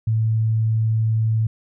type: tone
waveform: sine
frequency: 111 Hz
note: A2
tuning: 16 cents sharp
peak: -16 dBFS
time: 0.07-1.47 s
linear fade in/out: 5 ms
effects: none